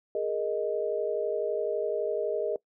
sine chord, Ab suspended second, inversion none, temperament just, 415.3 / 467.2 / 623 Hz, Ab4 / Bb4 / Eb5, 0 / +4 / +2 cents, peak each -31 dBFS, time 0.15-2.56 s, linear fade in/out 2 ms, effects noise-tail reverb RT60 0.1 s tail -22 dB re dry

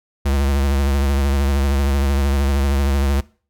square tone with vibrato, 69.3 Hz, C#2, in tune, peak -16 dBFS, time 0.25-3.21 s, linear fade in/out 10 ms, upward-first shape sine, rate 13 Hz, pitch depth 54 cents each way, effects noise-tail reverb RT60 0.4 s tail -21 dB re dry

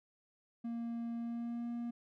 triangle tone with pitch glide, 233.1 to 236.8 Hz, A#3 to A#3, 0 to +27 cents, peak -35 dBFS, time 0.64-1.91 s, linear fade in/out 10 ms, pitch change +27 cents, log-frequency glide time 1.16-1.69 s, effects none

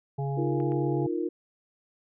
harmonic tone, 138.59 Hz, C#3, in tune, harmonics 1 / 3 / 5 / 6, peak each -28 / -36 / -40 / -39 dBFS, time 0.18-1.07 s, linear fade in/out 10 ms
sine chord, Eb suspended second, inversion none, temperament equal, 311.1 / 349.2 / 466.2 Hz, Eb4 / F4 / Bb4, 0 / 0 / 0 cents, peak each -31 / -29 / -35 dBFS, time 0.37-1.29 s, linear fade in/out 10 ms
clicks, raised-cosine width 0.5 ms, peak -33 dBFS, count 2, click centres 0.602 / 0.72 s
effects none

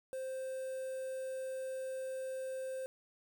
triangle tone with quantisation, 523.3 Hz, C5, in tune, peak -36 dBFS, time 0.13-2.86 s, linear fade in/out 0 ms, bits 9, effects none

